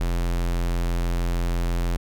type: tone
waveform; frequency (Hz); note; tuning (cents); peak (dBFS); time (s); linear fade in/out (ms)
square; 43.12; F1; -21; -22; 0-1.97; 10
effects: none